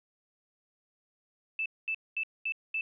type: tone bursts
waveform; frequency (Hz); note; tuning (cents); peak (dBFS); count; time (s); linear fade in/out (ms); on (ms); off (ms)
sine; 2637; E7; 0; -29; 5; 1.59-2.81; 2; 68; 220
effects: none